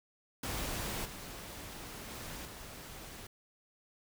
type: noise with level steps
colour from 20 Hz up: pink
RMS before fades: -38 / -46 / -44 / -48 dBFS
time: 0.43-3.27 s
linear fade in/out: 5 ms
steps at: 1.05 / 2.1 / 2.45 s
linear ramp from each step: 5 ms
effects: none